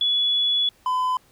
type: tone pair in turn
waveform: sine / triangle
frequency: 3405 / 1012.3 Hz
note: G#7 / B5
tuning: +42 / +42 cents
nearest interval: octave + major sixth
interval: 2100 cents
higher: first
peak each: -18 dBFS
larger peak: neither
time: 0.01-0.69 / 0.86-1.17 s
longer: first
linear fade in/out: 2 ms
effects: pink hiss -58 dBFS RMS until 1.31 s